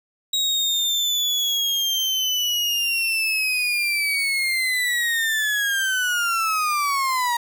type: linear sweep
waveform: 35% pulse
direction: down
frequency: 3819 to 940 Hz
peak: -18 dBFS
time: 0.33-7.37 s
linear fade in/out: 5 ms
effects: 8-bit